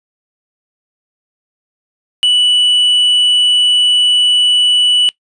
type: tone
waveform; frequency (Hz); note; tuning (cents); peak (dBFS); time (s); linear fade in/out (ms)
triangle; 2960; F#7; 0; -6; 2.23-5.09; 0
effects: noise-tail reverb RT60 0.1 s tail -21 dB re dry + resampled to 24000 Hz